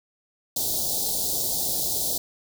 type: band-stop noise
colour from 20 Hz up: white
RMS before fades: -26 dBFS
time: 0.56-2.18 s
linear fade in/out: 5 ms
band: 810 to 3700 Hz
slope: 48 dB/octave
effects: none

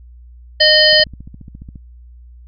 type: harmonic tone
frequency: 614 Hz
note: D#5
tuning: 23 cents flat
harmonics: 1 / 3 / 5 / 7 / 8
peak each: -14 / -14 / -14 / -14 / -14 dBFS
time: 0.6-1.04 s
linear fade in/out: 10 ms
type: click train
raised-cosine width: 5 ms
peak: -22 dBFS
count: 13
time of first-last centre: 0.93-1.758 s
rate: 14.5 Hz
effects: added 60 Hz sine -37 dBFS peak until 2.47 s

